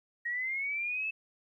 sine linear sweep, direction up, 1876 to 2637 Hz, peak -31 dBFS, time 0.25-1.11 s, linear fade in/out 10 ms, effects 12-bit

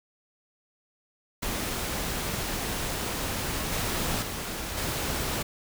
pink noise with level steps, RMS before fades -31 / -29 / -34 / -30 dBFS, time 1.42-5.43 s, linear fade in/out 10 ms, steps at 3.72 / 4.22 / 4.77 s, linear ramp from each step 5 ms, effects none

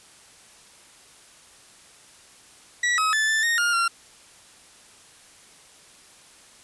40% pulse tone with pitch steps, 1938 / 1276 / 1746 / 1764 / 1854 / 1414 / 1375 Hz, B6 / D#6 / A6 / A6 / A#6 / F6 / F6, -33 / +43 / -14 / +4 / -10 / +21 / -27 cents, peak -19 dBFS, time 2.83-3.88 s, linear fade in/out 5 ms, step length 150 ms, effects white hiss -51 dBFS RMS until 6.63 s + resampled to 24000 Hz

